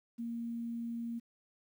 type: tone with quantisation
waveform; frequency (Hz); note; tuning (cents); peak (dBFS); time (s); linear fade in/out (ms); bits
sine; 233.1; A#3; 0; -36; 0.18-1.2; 20; 11
effects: none